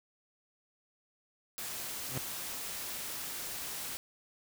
white noise, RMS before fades -40 dBFS, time 1.58-3.97 s, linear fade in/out 0 ms
sawtooth tone with exponential growth, 130 Hz, C3, 11 cents flat, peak -28 dBFS, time 2.04-2.18 s, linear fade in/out 0 ms, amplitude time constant 29 ms
effects none

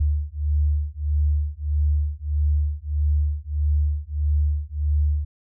sine beating tone pair, 73.42 / 75.02 Hz, D2 / D2, 0 / +37 cents, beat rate 1.6 Hz, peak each -22 / -22 dBFS, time 0-5.25 s, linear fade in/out 10 ms, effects none

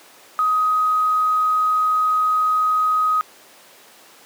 sine tone with quantisation, 1257 Hz, D#6, 17 cents sharp, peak -15 dBFS, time 0.39-3.21 s, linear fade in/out 0 ms, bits 7, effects pink hiss -46 dBFS RMS until 4.25 s + high-pass 400 Hz 12 dB/octave

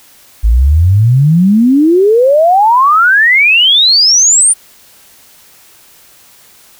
sine exponential sweep, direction up, 51.91 to 9397 Hz, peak -4 dBFS, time 0.43-4.54 s, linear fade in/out 20 ms, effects white hiss -42 dBFS RMS until 6.79 s

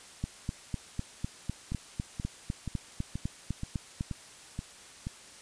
two click trains, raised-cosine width 5 ms, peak -22 / -19 dBFS, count 8 / 16, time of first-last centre 1.72-5.069 / 0.24-4.009 s, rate 2.09 / 3.98 Hz, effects white hiss -51 dBFS RMS until 5.41 s + resampled to 22050 Hz

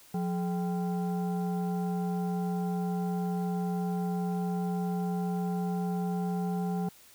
sine tone with frequency modulation, 178.5 Hz, F3, 38 cents sharp, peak -28 dBFS, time 0.14-6.89 s, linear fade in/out 5 ms, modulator 603 Hz, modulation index 0.67, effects white hiss -56 dBFS RMS until 7.14 s

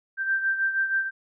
sine beating tone pair, 1568 / 1574.3 Hz, G6 / G6, 0 / +7 cents, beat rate 6.3 Hz, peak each -23 / -30 dBFS, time 0.17-1.11 s, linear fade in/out 50 ms, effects none

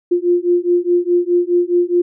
sine beating tone pair, 349.2 / 354 Hz, F4 / F4, 0 / +23 cents, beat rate 4.8 Hz, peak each -15 dBFS, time 0.11-2.02 s, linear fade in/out 10 ms, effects none

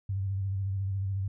sine tone with vibrato, 97.2 Hz, G2, 14 cents flat, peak -28 dBFS, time 0.09-1.28 s, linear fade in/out 5 ms, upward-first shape square, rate 14 Hz, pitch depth 35 cents each way, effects none

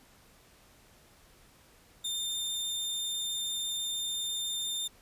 sawtooth tone with vibrato, 3613 Hz, A7, 45 cents sharp, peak -29 dBFS, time 2.04-4.88 s, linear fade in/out 10 ms, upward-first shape triangle, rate 20 Hz, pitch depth 14 cents each way, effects pink hiss -60 dBFS RMS until 5.01 s + resampled to 32000 Hz

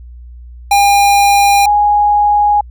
square / sine tone pair in turn, 806 / 827.7 Hz, G5 / G#5, +48 / -6 cents, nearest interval unison, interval 46 cents, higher second, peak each -7 dBFS, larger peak neither, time 0.71-1.66 / 1.66-2.61 s, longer neither, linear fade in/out 5 ms, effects added 60 Hz sine -30 dBFS peak until 2.7 s

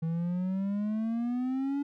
triangle exponential sweep, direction up, 160.9 to 286.9 Hz, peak -26 dBFS, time 0.02-1.83 s, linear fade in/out 10 ms, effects none

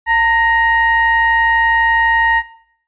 triangle ring-modulated tone, 482 Hz, B4, 42 cents flat, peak -5 dBFS, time 0.06-2.43 s, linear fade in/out 50 ms, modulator 1390 Hz, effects noise-tail reverb RT60 0.6 s tail -17 dB re dry + resampled to 8000 Hz

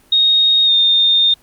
sine tone with pitch glide, 3729 to 3646 Hz, A#7 to A#7, 0 to -39 cents, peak -9 dBFS, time 0.12-1.34 s, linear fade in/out 5 ms, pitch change -39 cents, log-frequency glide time 0.65-0.72 s, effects pink hiss -51 dBFS RMS until 1.42 s + Opus 32 kbps

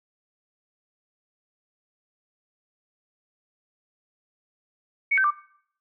sine tone with pitch steps, 2227 / 1547 / 1182 Hz, C#7 / G6 / D6, +7 / -23 / +11 cents, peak -18 dBFS, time 5.11-5.308 s, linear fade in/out 10 ms, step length 66 ms, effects noise-tail reverb RT60 0.6 s tail -20 dB re dry

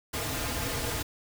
pink noise with comb filter, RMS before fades -32 dBFS, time 0.13-1.03 s, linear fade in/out 10 ms, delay 5.3 ms, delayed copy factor -0.75, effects none

